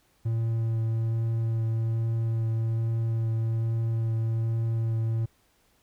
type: tone with vibrato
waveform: triangle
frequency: 113.4 Hz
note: A#2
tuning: 47 cents flat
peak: -22 dBFS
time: 0.25-5.26 s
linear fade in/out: 10 ms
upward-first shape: sine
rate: 1.2 Hz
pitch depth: 10 cents each way
effects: pink hiss -66 dBFS RMS until 5.82 s